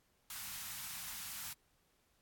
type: band-stop noise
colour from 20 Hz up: white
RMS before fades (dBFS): -45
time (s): 0.3-1.53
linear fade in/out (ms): 2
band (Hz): 210 to 840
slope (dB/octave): 24
effects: pink hiss -75 dBFS RMS until 2.21 s + AAC 64 kbps